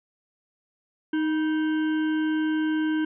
harmonic tone with a mistuned harmonic, 311.1 Hz, D#4, in tune, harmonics 1 / 3 / 5 / 7 / 9 / 10, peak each -22 / -40 / -34 / -49 / -47 / -45 dBFS, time 1.13-3.05 s, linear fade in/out 5 ms, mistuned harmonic 3, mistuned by +60 cents, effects none

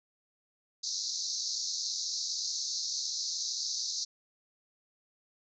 white band-pass noise, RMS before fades -35 dBFS, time 0.83-4.05 s, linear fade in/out 10 ms, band 4000 to 6500 Hz, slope 96 dB/octave, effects none

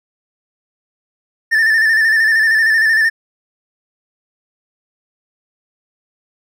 triangle tone with vibrato, 1781 Hz, A6, 21 cents sharp, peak -8 dBFS, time 1.51-3.1 s, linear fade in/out 20 ms, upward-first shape square, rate 13 Hz, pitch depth 39 cents each way, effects none

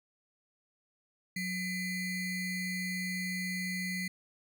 square ring-modulated tone, 1100 Hz, C#6, 14 cents flat, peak -31 dBFS, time 1.36-4.08 s, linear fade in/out 5 ms, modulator 917 Hz, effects none

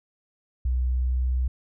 sine tone with pitch glide, 62.6 to 63.22 Hz, B1 to B1, +24 to +41 cents, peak -21 dBFS, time 0.65-1.48 s, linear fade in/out 5 ms, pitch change +17 cents, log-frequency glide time 0.79-1.29 s, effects none

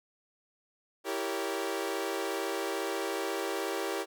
sawtooth chord, E diminished seventh, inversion none, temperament equal with one note detuned, 329.6 / 392 / 466.2 / 562.4 Hz, E4 / G4 / Bb4 / Db5, 0 / 0 / 0 / +25 cents, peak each -34 / -31 / -34 / -35 dBFS, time 1.04-4.06 s, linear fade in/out 50 ms, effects none

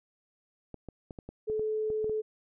clicks, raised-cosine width 2 ms, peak -28 dBFS, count 10, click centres 0.743 / 0.887 / 1.108 / 1.188 / 1.29 / 1.499 / 1.595 / 1.902 / 2.044 / 2.096 s
sine tone, 432.6 Hz, A4, 29 cents flat, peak -28 dBFS, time 1.47-2.22 s, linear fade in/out 20 ms
effects none

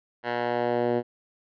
10% pulse tone with band-pass filter sweep, 120.5 Hz, B2, 42 cents flat, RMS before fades -26 dBFS, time 0.23-1.03 s, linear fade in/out 50 ms, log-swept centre 1300 to 380 Hz, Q 1, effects resampled to 11025 Hz

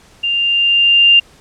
sine tone with level ramp, 2794 Hz, F7, in tune, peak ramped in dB -14 to -4 dBFS, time 0.23-1.2 s, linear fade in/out 10 ms, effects pink hiss -46 dBFS RMS until 1.4 s + low-pass 9000 Hz 12 dB/octave

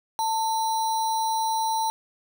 sine tone with sample-and-hold, 890 Hz, A5, 20 cents sharp, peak -22 dBFS, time 0.19-1.9 s, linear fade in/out 0 ms, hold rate 4900 Hz, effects none

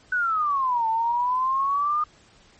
sine exponential two-way sweep, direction down then up, 1511 to 886 to 1228 Hz, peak -20 dBFS, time 0.12-2.04 s, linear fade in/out 5 ms, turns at 0.88 s, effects pink hiss -55 dBFS RMS until 2.59 s + MP3 32 kbps

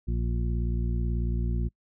harmonic tone, 58.27 Hz, A#1, in tune, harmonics 1 / 2 / 3 / 4 / 6, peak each -26 / -32 / -36 / -38 / -42 dBFS, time 0.07-1.69 s, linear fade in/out 20 ms, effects noise-tail reverb RT60 0.1 s tail -26 dB re dry

